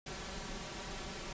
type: noise with comb filter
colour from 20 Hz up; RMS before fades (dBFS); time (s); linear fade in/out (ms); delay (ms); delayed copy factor
pink; -43; 0.06-1.33; 5; 5.2; +0.6
effects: resampled to 16000 Hz

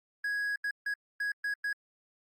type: tone bursts at uneven times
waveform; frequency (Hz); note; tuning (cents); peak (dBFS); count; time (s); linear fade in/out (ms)
triangle; 1661.2; G#6; 0; -28; 6; 0.24-0.56 / 0.64-0.71 / 0.86-0.94 / 1.2-1.32 / 1.44-1.54 / 1.64-1.73; 5
effects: Opus 48 kbps

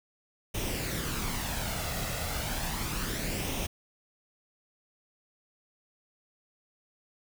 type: noise with flanger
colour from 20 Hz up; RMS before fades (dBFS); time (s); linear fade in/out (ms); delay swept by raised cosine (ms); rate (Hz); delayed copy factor
pink; -33; 0.54-3.67; 10; 0.33 to 1.53; 0.33; +0.5
effects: none

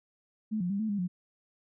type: tone with pitch steps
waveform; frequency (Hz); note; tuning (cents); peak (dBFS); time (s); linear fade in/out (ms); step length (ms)
sine; 216.2 / 177.4 / 199.2 / 218.7 / 203.2 / 179.4; A3 / F3 / G3 / A3 / G#3 / F3; -30 / +27 / +28 / -10 / -38 / +47; -28; 0.51-1.08; 20; 95
effects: none

